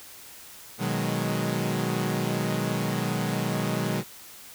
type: chord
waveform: sawtooth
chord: G# minor seventh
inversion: first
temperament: equal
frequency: 123.47 / 155.56 / 185 / 207.7 Hz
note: B2 / D#3 / F#3 / G#3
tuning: 0 / 0 / 0 / 0 cents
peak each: -27 dBFS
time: 0.78-4.04 s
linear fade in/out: 50 ms
effects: white hiss -46 dBFS RMS until 4.54 s